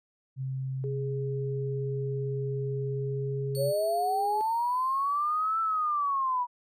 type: tone with pitch glide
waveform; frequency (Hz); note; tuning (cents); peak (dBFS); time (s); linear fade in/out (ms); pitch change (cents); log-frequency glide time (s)
sine; 132.2 to 134.2; C3 to C3; +18 to +44; -30; 0.36-3.73; 50; +26; 2.9-3.41
type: tone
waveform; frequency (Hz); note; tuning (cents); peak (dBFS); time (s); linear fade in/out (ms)
sine; 414.8; G#4; -2; -33; 0.84-4.41; 0
type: tone with exponential decay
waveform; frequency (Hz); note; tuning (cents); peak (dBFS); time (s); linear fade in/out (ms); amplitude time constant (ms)
10% pulse; 4435; C#8; 0; -31; 3.55-6.41; 0; 620
type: linear two-way sweep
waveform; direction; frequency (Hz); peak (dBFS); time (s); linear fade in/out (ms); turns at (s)
sine; up then down; 535 to 1333 to 963; -25; 3.56-6.47; 50; 5.6
effects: resampled to 32000 Hz